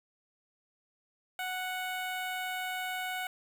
15% pulse tone with notch filter, 739 Hz, F#5, 2 cents flat, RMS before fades -36 dBFS, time 1.39-3.27 s, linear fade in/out 2 ms, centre 6100 Hz, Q 1.9, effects 9-bit

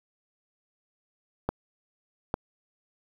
clicks, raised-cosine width 1 ms, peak -12 dBFS, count 2, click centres 1.49 / 2.341 s, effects 7-bit

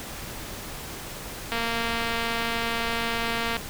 click train, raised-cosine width 0.3 ms, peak -12 dBFS, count 474, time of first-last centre 1.52-3.568 s, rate 231 Hz, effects pink hiss -37 dBFS RMS until 3.69 s

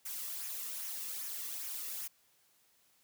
blue noise with flanger, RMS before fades -41 dBFS, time 0.05-2.08 s, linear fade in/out 10 ms, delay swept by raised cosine 0.23 to 1.33 ms, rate 2.5 Hz, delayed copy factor -0.5, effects white hiss -70 dBFS RMS until 3.03 s + high-pass 60 Hz 12 dB/octave

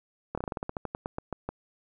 slowing click train, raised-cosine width 1 ms, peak -18 dBFS, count 16, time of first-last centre 0.35-1.49 s, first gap 26 ms, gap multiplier 1.14, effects none

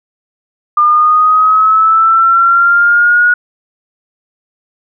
sine linear sweep, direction up, 1200 to 1455 Hz, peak -5 dBFS, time 0.77-3.34 s, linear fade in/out 5 ms, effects none

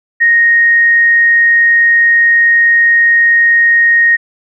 sine tone, 1864.7 Hz, A#6, in tune, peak -5 dBFS, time 0.2-4.17 s, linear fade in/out 20 ms, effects none

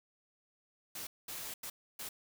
white noise bursts at uneven times, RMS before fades -43 dBFS, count 4, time 0.95-1.07 / 1.28-1.54 / 1.63-1.7 / 1.99-2.09 s, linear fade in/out 5 ms, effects none

